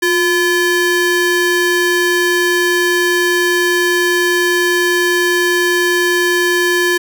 square ring-modulated tone, 685 Hz, F5, 34 cents flat, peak -9 dBFS, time 0.02-6.98 s, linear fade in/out 10 ms, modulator 1040 Hz, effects none

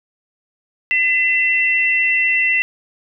sine tone pair together, 2020 / 2696 Hz, B6 / E7, +39 / +38 cents, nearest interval perfect fourth, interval 499 cents, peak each -16 dBFS, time 0.91-2.62 s, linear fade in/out 0 ms, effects none

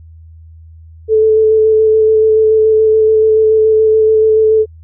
sine tone with vibrato, 436.8 Hz, A4, 13 cents flat, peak -6 dBFS, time 1.08-4.66 s, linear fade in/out 50 ms, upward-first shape square, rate 7 Hz, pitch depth 10 cents each way, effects added 81 Hz sine -34 dBFS peak until 4.83 s

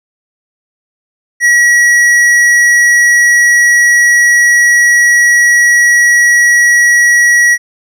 sine tone with hard clipping, 1920 Hz, B6, 49 cents flat, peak -6 dBFS, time 1.4-7.58 s, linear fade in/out 50 ms, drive 10 dB, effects none

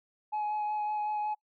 sine tone with vibrato, 844 Hz, G#5, 28 cents sharp, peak -27 dBFS, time 0.32-1.35 s, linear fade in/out 20 ms, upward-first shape sine, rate 5.4 Hz, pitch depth 13 cents each way, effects noise-tail reverb RT60 0.1 s tail -25 dB re dry + tanh soft clip ceiling -28 dBFS

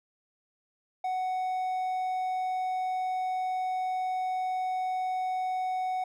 triangle tone, 743 Hz, F#5, 7 cents sharp, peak -26 dBFS, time 1.04-6.04 s, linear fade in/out 5 ms, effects none

